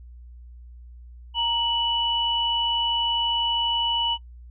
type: tone pair together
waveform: sine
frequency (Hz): 932.3 / 2957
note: A#5 / F#7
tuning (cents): 0 / -2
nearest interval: octave + minor sixth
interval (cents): 1998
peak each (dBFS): -26 / -22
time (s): 1.34-4.18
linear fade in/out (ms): 50
effects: noise-tail reverb RT60 0.1 s tail -21 dB re dry + added 60 Hz sine -41 dBFS peak until 4.5 s